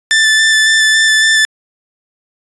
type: tone with vibrato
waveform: sawtooth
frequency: 1763 Hz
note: A6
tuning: 3 cents sharp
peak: -4 dBFS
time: 0.11-1.45 s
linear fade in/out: 0 ms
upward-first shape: square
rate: 3.6 Hz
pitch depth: 10 cents each way
effects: resampled to 22050 Hz